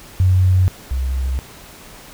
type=tone pair in turn; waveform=sine; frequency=92.5 / 65.16 Hz; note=F#2 / C2; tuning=0 / -7 cents; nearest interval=tritone; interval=607 cents; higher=first; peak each=-10 / -17 dBFS; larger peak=first; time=0.2-0.68 / 0.91-1.39 s; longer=neither; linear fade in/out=0 ms; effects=pink hiss -40 dBFS RMS until 2.13 s